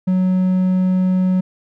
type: tone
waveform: triangle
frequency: 185 Hz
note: F#3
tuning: in tune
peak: -11 dBFS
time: 0.07-1.41 s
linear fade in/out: 10 ms
effects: none